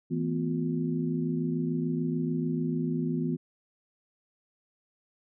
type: tone cluster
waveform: sine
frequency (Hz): 162.9 / 223.4 / 250 / 356.5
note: E3 / A3 / B3 / F4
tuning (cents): -20 / +27 / +21 / +36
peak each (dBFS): -30 / -37 / -30 / -36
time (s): 0.1-3.37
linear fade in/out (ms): 20
effects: none